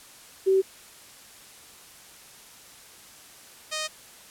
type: tone pair in turn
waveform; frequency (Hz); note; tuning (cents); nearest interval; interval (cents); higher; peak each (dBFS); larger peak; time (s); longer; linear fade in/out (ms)
sine / 5% pulse; 383.3 / 620.1; G4 / D#5; -39 / -6; minor sixth; 833; second; -17; neither; 0.46-0.62 / 3.71-3.88; second; 20
effects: white hiss -49 dBFS RMS until 4.3 s + low-pass 12000 Hz 12 dB/octave

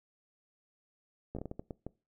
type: slowing click train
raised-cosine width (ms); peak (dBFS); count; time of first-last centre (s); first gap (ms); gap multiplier
2; -26; 9; 1.35-1.866; 15; 1.4
effects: noise-tail reverb RT60 0.3 s tail -22 dB re dry

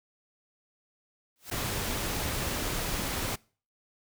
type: noise with exponential growth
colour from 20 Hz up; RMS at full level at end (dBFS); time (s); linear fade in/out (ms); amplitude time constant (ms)
white; -38; 1.36-1.5; 0; 29
type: noise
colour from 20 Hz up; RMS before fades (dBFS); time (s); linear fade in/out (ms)
pink; -32; 1.51-3.36; 10
type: click train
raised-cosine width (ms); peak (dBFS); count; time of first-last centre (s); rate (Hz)
3; -25; 4; 1.54-2.623; 2.77
effects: noise-tail reverb RT60 0.4 s tail -24 dB re dry

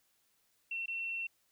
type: tone with dropouts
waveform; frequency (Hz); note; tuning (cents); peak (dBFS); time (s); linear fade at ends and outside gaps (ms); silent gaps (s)
sine; 2709; E7; +47; -35; 0.71-1.27; 5; 0.86-0.88
effects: white hiss -74 dBFS RMS until 1.51 s

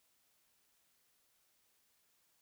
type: silence
effects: white hiss -75 dBFS RMS until 2.41 s

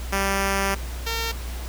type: tone pair in turn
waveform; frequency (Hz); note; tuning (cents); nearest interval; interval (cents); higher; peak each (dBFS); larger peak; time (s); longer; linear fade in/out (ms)
5% pulse; 196 / 456.6; G3 / A#4; 0 / -36; octave + minor third; 1464; second; -10 / -14; first; 0.12-0.75 / 1.06-1.32; first; 10
effects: added 60 Hz sine -29 dBFS peak until 1.68 s + pink hiss -39 dBFS RMS until 1.68 s

